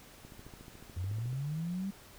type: click train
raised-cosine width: 3 ms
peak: -37 dBFS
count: 16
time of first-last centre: 0.25-1.329 s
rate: 13.9 Hz
type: linear sweep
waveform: sine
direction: up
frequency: 84.4 to 200 Hz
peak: -33 dBFS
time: 0.96-1.91 s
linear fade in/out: 10 ms
effects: pink hiss -55 dBFS RMS until 2.18 s